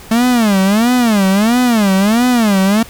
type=tone with vibrato; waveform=45% pulse; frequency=218.3 Hz; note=A3; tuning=13 cents flat; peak=-9 dBFS; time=0.11-2.83 s; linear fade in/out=5 ms; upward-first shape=sine; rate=1.5 Hz; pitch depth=240 cents each way; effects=pink hiss -36 dBFS RMS until 2.89 s